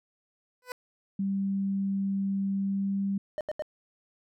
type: tone with exponential growth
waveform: 15% pulse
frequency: 499.5 Hz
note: B4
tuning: 20 cents sharp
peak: -25 dBFS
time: 0.62-0.72 s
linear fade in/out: 1 ms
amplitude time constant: 21 ms
type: tone with pitch glide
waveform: sine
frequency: 196 to 197.25 Hz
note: G3 to G3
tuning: 0 to +11 cents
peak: -26 dBFS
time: 1.19-3.18 s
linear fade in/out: 5 ms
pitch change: +11 cents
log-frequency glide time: 2.55-3.05 s
type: tone bursts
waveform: triangle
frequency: 610 Hz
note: D#5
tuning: 34 cents flat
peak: -27 dBFS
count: 3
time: 3.38-3.622 s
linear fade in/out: 0 ms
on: 28 ms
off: 79 ms
effects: none